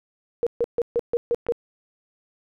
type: tone bursts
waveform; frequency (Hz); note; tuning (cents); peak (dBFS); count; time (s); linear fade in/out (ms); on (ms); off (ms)
sine; 473.7; A#4; +28; -18; 7; 0.43-1.522; 0; 36; 140
type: click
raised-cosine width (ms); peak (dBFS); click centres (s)
0.5; -23; 1.466
effects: none